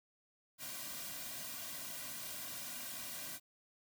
white noise with comb filter, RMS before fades -45 dBFS, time 0.58-3.4 s, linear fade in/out 50 ms, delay 2.3 ms, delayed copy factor -0.95, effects none

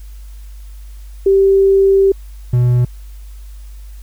sine / triangle tone pair in turn, 389.9 / 122.81 Hz, G4 / B2, -9 / -9 cents, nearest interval octave + minor sixth, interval 2000 cents, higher first, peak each -7 dBFS, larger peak neither, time 1.26-2.12 / 2.53-2.85 s, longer first, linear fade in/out 5 ms, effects added 50 Hz sine -30 dBFS peak until 4.02 s + white hiss -50 dBFS RMS until 4.02 s

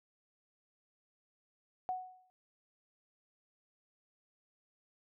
sine tone with exponential decay, 740 Hz, F#5, in tune, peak -31 dBFS, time 1.89-2.3 s, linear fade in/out 0 ms, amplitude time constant 88 ms, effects none

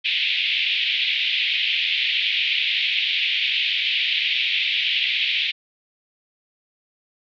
white band-pass noise, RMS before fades -22 dBFS, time 0.04-5.52 s, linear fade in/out 20 ms, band 2200 to 3600 Hz, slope 48 dB/octave, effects none

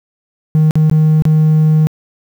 triangle tone with dropouts, 155.56 Hz, D#3, in tune, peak -4 dBFS, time 0.55-1.87 s, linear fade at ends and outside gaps 0 ms, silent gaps 0.709-0.755 / 0.898-0.913 / 1.222-1.253 s, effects tanh soft clip ceiling -1 dBFS + 7-bit

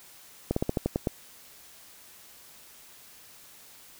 slowing click train, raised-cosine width 2 ms, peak -12 dBFS, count 8, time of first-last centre 0.51-1.072 s, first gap 54 ms, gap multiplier 1.13, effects white hiss -52 dBFS RMS until 3.99 s

